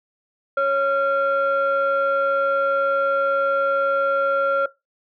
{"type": "tone pair together", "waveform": "sine", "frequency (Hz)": [551.4, 1379], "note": ["C#5", "F6"], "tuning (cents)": [-9, -22], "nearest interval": "octave + major third", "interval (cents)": 1587, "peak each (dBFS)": -18, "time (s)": [0.57, 4.66], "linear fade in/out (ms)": 5, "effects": ["noise-tail reverb RT60 0.2 s tail -18 dB re dry", "tanh soft clip ceiling -12 dBFS"]}